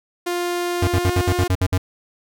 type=tone with pitch glide; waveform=sawtooth; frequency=351.3 to 356.2 Hz; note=F4 to F4; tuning=+10 to +34 cents; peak=-17 dBFS; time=0.26-1.48 s; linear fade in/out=10 ms; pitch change=+24 cents; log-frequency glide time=0.95-1.12 s
type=tone bursts; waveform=square; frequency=92.5 Hz; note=F#2; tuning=in tune; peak=-16 dBFS; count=9; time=0.82-1.779 s; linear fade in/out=5 ms; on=55 ms; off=58 ms
effects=none

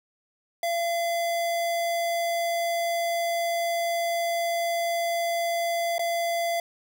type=tone with dropouts; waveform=square; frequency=681 Hz; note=F5; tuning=44 cents flat; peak=-25 dBFS; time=0.63-6.6 s; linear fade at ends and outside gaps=2 ms; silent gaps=5.982-5.993 s; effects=none

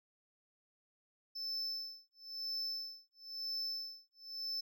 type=tone with tremolo; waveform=triangle; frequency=5274 Hz; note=E8; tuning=in tune; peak=-35 dBFS; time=1.35-4.61 s; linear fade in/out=10 ms; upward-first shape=sine; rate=1 Hz; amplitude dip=100%; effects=none

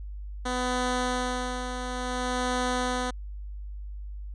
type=tone with tremolo; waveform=10% pulse; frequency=250.4 Hz; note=B3; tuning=24 cents sharp; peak=-17 dBFS; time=0.45-3.11 s; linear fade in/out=10 ms; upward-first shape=sine; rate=0.57 Hz; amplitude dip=55%; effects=added 50 Hz sine -35 dBFS peak until 4.34 s + resampled to 22050 Hz

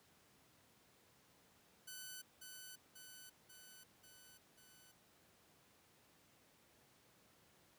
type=tone with echo; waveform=5% pulse; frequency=1504 Hz; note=F#6; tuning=28 cents sharp; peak=-38 dBFS; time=1.87-2.22 s; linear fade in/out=10 ms; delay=540 ms; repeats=5; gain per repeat=-3 dB; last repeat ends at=4.92 s; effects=pink hiss -70 dBFS RMS until 7.78 s + high-pass 100 Hz 12 dB/octave

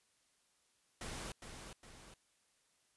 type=noise with echo; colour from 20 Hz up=pink; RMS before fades=-45 dBFS; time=1.01-1.32 s; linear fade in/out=2 ms; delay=410 ms; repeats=2; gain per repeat=-6 dB; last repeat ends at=2.14 s; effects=white hiss -75 dBFS RMS until 2.96 s + resampled to 24000 Hz

